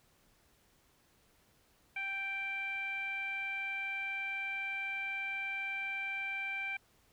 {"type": "tone with low-pass filter", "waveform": "15% pulse", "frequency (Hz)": 784, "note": "G5", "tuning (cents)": 0, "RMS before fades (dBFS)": -38, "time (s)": [1.96, 6.77], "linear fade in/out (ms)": 5, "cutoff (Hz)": 2200, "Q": 9.8, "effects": ["pink hiss -69 dBFS RMS until 7.12 s"]}